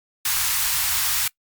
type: band-stop noise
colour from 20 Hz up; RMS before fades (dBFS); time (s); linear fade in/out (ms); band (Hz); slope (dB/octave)
white; -22; 0.25-1.28; 5; 120 to 900; 24
effects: noise-tail reverb RT60 0.1 s tail -23 dB re dry + Opus 48 kbps